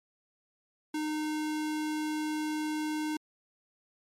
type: tone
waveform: square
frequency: 306.6 Hz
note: D#4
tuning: 25 cents flat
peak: -31 dBFS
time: 0.94-3.17 s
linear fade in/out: 5 ms
effects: low-pass 12000 Hz 12 dB/octave + MP3 64 kbps